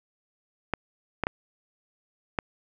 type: clicks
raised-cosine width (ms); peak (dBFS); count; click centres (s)
0.5; -10; 4; 0.737 / 1.237 / 1.269 / 2.388
effects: none